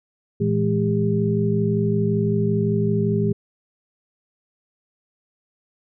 sine tone cluster, 113.5 / 166 / 211.3 / 401.1 Hz, A#2 / E3 / G#3 / G4, -46 / +12 / +30 / +40 cents, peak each -23 dBFS, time 0.4-3.33 s, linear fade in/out 10 ms, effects none

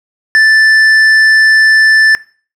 sine tone with tanh clipping, 1760 Hz, A6, in tune, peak -5 dBFS, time 0.35-2.15 s, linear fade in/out 0 ms, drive 7 dB, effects noise-tail reverb RT60 0.4 s tail -20 dB re dry

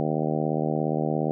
harmonic tone, 77.2 Hz, D#2, 13 cents flat, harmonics 2 / 3 / 4 / 5 / 6 / 7 / 8 / 9 / 10, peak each -28 / -30 / -31 / -32 / -33 / -33 / -34 / -35 / -35 dBFS, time 0-1.31 s, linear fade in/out 0 ms, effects none

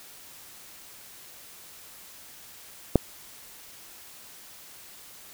click, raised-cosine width 2 ms, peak -3 dBFS, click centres 2.957 s, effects white hiss -48 dBFS RMS until 5.33 s

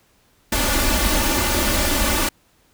pink noise with comb filter, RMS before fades -19 dBFS, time 0.52-2.29 s, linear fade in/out 5 ms, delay 3.4 ms, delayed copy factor +0.9, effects pink hiss -59 dBFS RMS until 2.73 s

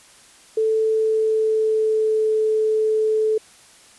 sine tone with pitch glide, 440 to 434.9 Hz, A4 to A4, 0 to -20 cents, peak -16 dBFS, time 0.57-3.38 s, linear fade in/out 5 ms, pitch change -20 cents, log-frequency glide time 0.81-2.32 s, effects white hiss -49 dBFS RMS until 3.98 s + resampled to 24000 Hz

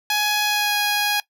10% pulse tone with pitch glide, 837 to 826.9 Hz, G#5 to G#5, +13 to -8 cents, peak -10 dBFS, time 0.1-1.2 s, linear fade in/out 2 ms, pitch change -21 cents, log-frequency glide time 0.43-0.76 s, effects noise-tail reverb RT60 0.1 s tail -20 dB re dry

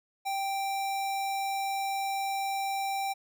square tone, 784 Hz, G5, in tune, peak -30 dBFS, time 0.25-3.14 s, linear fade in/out 20 ms, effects none

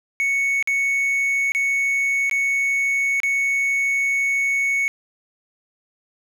triangle tone with dropouts, 2217 Hz, C#7, in tune, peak -16 dBFS, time 0.2-4.88 s, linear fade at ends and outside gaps 0 ms, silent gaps 0.626-0.674 / 1.52-1.549 / 2.297-2.312 / 3.202-3.233 s, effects none

